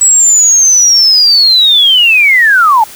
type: linear sweep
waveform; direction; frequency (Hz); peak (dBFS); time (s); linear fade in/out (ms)
sine; down; 7870 to 830.6; -3; 0.01-2.84; 5
effects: white hiss -31 dBFS RMS until 2.95 s